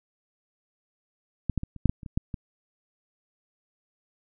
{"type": "clicks", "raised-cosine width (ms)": 5, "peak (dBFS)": [-13, -13, -20, -29, -6, -11, -29, -25, -12, -20], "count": 10, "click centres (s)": [1.497, 1.577, 1.634, 1.763, 1.857, 1.895, 2.032, 2.062, 2.175, 2.342], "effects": []}